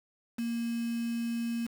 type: tone with quantisation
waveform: sine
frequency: 233.1 Hz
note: A#3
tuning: in tune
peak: -30 dBFS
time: 0.38-1.67 s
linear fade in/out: 10 ms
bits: 7
effects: none